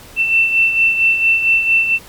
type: beating tone pair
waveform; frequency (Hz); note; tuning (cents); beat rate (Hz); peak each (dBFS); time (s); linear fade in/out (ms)
sine; 2679 / 2683.4; E7 / E7; +27 / +30; 4.4; -11 / -19; 0.16-1.99; 50
effects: pink hiss -39 dBFS RMS until 2.08 s + MP3 96 kbps